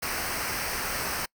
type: noise with comb filter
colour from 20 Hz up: pink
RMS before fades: -31 dBFS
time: 0.02-1.26 s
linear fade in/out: 10 ms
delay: 0.28 ms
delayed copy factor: -0.65
effects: noise-tail reverb RT60 0.1 s tail -26 dB re dry